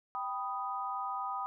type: chord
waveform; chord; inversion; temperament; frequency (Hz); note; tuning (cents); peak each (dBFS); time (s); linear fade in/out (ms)
sine; G augmented; none; equal; 784 / 987.8 / 1244.5; G5 / B5 / D#6; 0 / 0 / 0; -39 / -39 / -37; 0.15-1.46; 0
effects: none